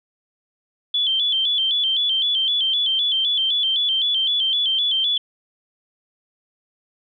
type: tone with vibrato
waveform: sine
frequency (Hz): 3279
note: G#7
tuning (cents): -23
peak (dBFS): -17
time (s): 0.94-5.18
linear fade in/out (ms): 5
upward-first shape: square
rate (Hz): 3.9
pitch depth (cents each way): 78
effects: none